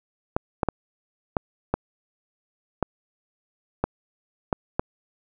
clicks, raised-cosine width 1 ms, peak -7 dBFS, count 9, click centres 0.365 / 0.632 / 0.687 / 1.368 / 1.74 / 2.827 / 3.84 / 4.528 / 4.795 s, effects none

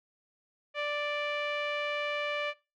sawtooth tone with low-pass filter, 587.3 Hz, D5, in tune, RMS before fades -33 dBFS, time 0.74-2.54 s, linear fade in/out 50 ms, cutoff 2600 Hz, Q 2.8, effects noise-tail reverb RT60 0.3 s tail -21 dB re dry

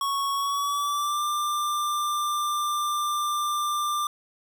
square tone with pitch glide, 1108.7 to 1188.3 Hz, C#6 to D6, 0 to +20 cents, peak -25 dBFS, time 0.01-4.07 s, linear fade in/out 2 ms, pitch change +120 cents, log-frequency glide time 0.34-1.23 s, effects none

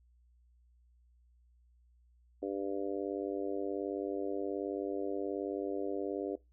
harmonic tone, 98.7 Hz, G2, 12 cents sharp, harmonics 3 / 4 / 5 / 6 / 7, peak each -38 / -38 / -40 / -43 / -48 dBFS, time 2.42-6.36 s, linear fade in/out 10 ms, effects noise-tail reverb RT60 0.2 s tail -20 dB re dry + added 60 Hz sine -63 dBFS peak until 6.52 s

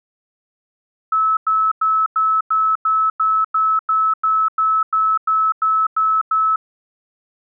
sine tone bursts, 1300 Hz, E6, 24 cents flat, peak -13 dBFS, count 16, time 1.12-6.56 s, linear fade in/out 5 ms, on 250 ms, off 96 ms, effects none

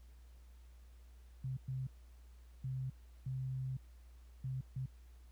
sine tone bursts at uneven times, 130.9 Hz, C3, 1 cent sharp, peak -37 dBFS, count 6, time 1.44-1.57 / 1.68-1.87 / 2.64-2.9 / 3.26-3.77 / 4.44-4.61 / 4.76-4.86 s, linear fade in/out 5 ms, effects added 60 Hz sine -55 dBFS peak until 5.31 s + pink hiss -72 dBFS RMS until 5.31 s

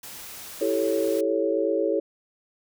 white noise, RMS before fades -40 dBFS, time 0.03-1.21 s, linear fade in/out 5 ms
sine chord, A dominant seventh, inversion second, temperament equal, 329.6 / 392 / 440 / 554.4 Hz, E4 / G4 / A4 / C#5, 0 / 0 / 0 / 0 cents, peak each -27 / -28 / -26 / -26 dBFS, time 0.61-2 s, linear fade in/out 5 ms
effects none

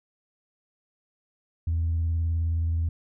sine tone with vibrato, 82.6 Hz, E2, 4 cents sharp, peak -21 dBFS, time 1.67-2.89 s, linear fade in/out 5 ms, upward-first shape sine, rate 19 Hz, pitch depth 32 cents each way, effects tanh soft clip ceiling -20 dBFS

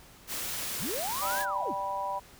white noise, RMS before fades -35 dBFS, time 0.27-1.46 s, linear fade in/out 50 ms
sine linear two-way sweep, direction up then down, 58 to 1701 to 81.2 Hz, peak -33 dBFS, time 0.78-1.75 s, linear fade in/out 50 ms, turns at 1.42 s
harmonic tone, 196 Hz, G3, in tune, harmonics 3 / 4 / 5, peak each -38 / -36 / -32 dBFS, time 1.21-2.2 s, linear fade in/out 20 ms
effects pink hiss -54 dBFS RMS until 2.39 s

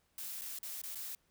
blue noise with dropouts, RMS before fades -43 dBFS, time 0.18-1.15 s, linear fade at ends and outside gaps 1 ms, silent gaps 0.412-0.418 / 0.588-0.63 / 0.816-0.836 / 0.948-0.955 s, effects pink hiss -75 dBFS RMS until 1.3 s

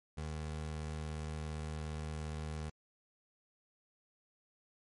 25% pulse tone, 77.3 Hz, D#2, 11 cents flat, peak -35 dBFS, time 0.17-2.7 s, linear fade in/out 10 ms, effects MP3 48 kbps

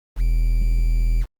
triangle tone with quantisation, 41 Hz, E1, 9 cents flat, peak -13 dBFS, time 0.16-1.26 s, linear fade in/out 50 ms, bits 7, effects Opus 32 kbps

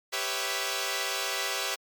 5% pulse chord, C# half-diminished seventh, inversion second, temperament equal, 392 / 493.9 / 554.4 / 659.3 Hz, G4 / B4 / C#5 / E5, 0 / 0 / 0 / 0 cents, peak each -23 dBFS, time 0.12-1.76 s, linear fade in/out 20 ms, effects MP3 96 kbps

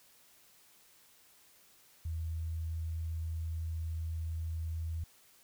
sine tone, 81.3 Hz, E2, 23 cents flat, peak -34 dBFS, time 2.05-5.04 s, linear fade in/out 5 ms, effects white hiss -63 dBFS RMS until 5.43 s

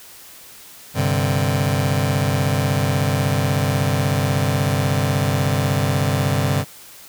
sawtooth chord, G suspended fourth, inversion none, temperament just, 98 / 130.67 / 147 Hz, G2 / C3 / D3, 0 / -2 / +2 cents, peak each -17 dBFS, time 0.94-6.65 s, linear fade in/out 50 ms, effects white hiss -42 dBFS RMS until 7.08 s

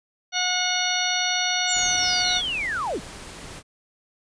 harmonic tone, 727 Hz, F#5, 31 cents flat, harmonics 1 / 2 / 3 / 4 / 5 / 6 / 8, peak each -29 / -29 / -29 / -29 / -29 / -29 / -29 dBFS, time 0.32-2.42 s, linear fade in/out 50 ms
sine linear sweep, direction down, 7459 to 110 Hz, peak -24 dBFS, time 1.67-3.01 s, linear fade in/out 50 ms
pink noise, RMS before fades -39 dBFS, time 1.73-3.63 s, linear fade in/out 50 ms
effects resampled to 22050 Hz

